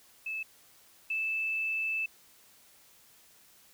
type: tone pair in turn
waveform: sine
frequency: 2614 / 2632 Hz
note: E7 / E7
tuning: -15 / -3 cents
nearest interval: unison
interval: 12 cents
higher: second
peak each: -33 / -29 dBFS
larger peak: second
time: 0.26-0.43 / 1.1-2.06 s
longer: second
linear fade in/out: 5 ms
effects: white hiss -60 dBFS RMS until 3.73 s